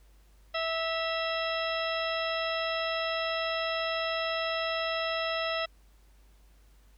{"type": "harmonic tone with a mistuned harmonic", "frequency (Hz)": 654, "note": "E5", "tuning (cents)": -14, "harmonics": [1, 2, 3, 4, 5, 6, 8], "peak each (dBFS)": [-32, -35, -37, -38, -39, -40, -41], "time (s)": [0.54, 5.66], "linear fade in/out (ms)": 10, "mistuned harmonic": 4, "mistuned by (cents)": 47, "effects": ["added 50 Hz sine -56 dBFS peak until 6.97 s", "pink hiss -67 dBFS RMS until 6.97 s"]}